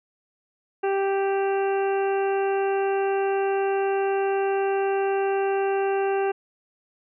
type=harmonic tone; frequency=392 Hz; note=G4; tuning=in tune; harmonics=1 / 2 / 3 / 4 / 5 / 6 / 7; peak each=-22 / -27 / -38 / -35 / -44 / -44 / -39 dBFS; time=0.83-6.32 s; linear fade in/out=10 ms; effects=none